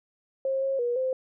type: tone with pitch steps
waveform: sine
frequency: 535 / 540 / 481.4 / 519 Hz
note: C5 / C#5 / B4 / C5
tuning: +38 / -45 / -44 / -14 cents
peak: -24 dBFS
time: 0.45-1.13 s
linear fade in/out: 2 ms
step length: 170 ms
effects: none